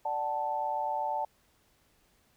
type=chord; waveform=sine; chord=D major; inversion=none; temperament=equal with one note detuned; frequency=587.3 / 752.1 / 880 Hz; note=D5 / F#5 / A5; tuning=0 / +28 / 0 cents; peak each=-37 / -35 / -31 dBFS; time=0.05-1.25 s; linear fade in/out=5 ms; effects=pink hiss -68 dBFS RMS until 2.36 s